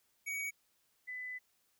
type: tone pair in turn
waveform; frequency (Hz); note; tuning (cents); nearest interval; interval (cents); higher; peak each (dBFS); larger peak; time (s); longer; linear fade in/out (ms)
square / sine; 2254 / 2003; C#7 / B6; +28 / +24; major second; 204; first; -37 / -40; first; 0.26-0.51 / 1.07-1.39; second; 20
effects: white hiss -75 dBFS RMS until 1.79 s